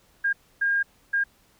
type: tone bursts at uneven times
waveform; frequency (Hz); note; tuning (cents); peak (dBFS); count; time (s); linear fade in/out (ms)
sine; 1616; G#6; -48; -20; 3; 0.24-0.33 / 0.61-0.83 / 1.13-1.24; 10
effects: pink hiss -61 dBFS RMS until 1.59 s